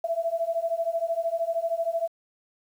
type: beating tone pair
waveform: sine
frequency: 659.3 / 672.3 Hz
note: E5 / E5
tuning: 0 / +34 cents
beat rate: 13 Hz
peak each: -28 / -27 dBFS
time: 0.04-2.08 s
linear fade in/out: 5 ms
effects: 9-bit